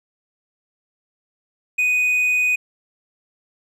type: tone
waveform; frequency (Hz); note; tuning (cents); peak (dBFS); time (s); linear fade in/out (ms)
triangle; 2489; D#7; 0; -14; 1.78-2.56; 10
effects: none